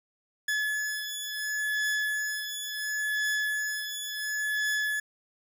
40% pulse beating tone pair, 1711 / 1711.71 Hz, A6 / A6, -49 / -48 cents, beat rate 0.71 Hz, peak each -30 / -32 dBFS, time 0.48-5 s, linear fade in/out 5 ms, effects none

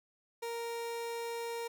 30% pulse tone, 466.2 Hz, A#4, in tune, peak -34 dBFS, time 0.42-1.68 s, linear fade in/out 10 ms, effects none

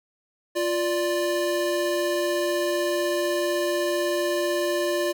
square tone pair together, 349.2 / 587.3 Hz, F4 / D5, 0 / 0 cents, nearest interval major sixth, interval 900 cents, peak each -26 dBFS, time 0.55-5.13 s, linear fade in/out 20 ms, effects none

